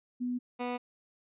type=tone pair in turn; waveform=sine / 15% pulse; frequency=246.9 / 245.6 Hz; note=B3 / B3; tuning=0 / -9 cents; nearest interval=unison; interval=9 cents; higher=first; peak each=-30 / -26 dBFS; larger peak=second; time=0.2-0.39 / 0.59-0.78 s; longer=neither; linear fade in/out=20 ms; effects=resampled to 8000 Hz